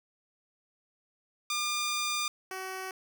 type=tone pair in turn; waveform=10% pulse; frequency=1203 / 377.2 Hz; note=D6 / F#4; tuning=+41 / +33 cents; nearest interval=octave + minor sixth; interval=2008 cents; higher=first; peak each=-21 / -28 dBFS; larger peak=first; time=1.5-2.28 / 2.51-2.91 s; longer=first; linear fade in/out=2 ms; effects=none